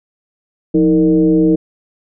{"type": "tone with frequency modulation", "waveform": "sine", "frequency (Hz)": 317.9, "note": "D#4", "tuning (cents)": 37, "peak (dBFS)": -8, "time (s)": [0.74, 1.56], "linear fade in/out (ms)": 10, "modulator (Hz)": 142, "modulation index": 0.88, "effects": []}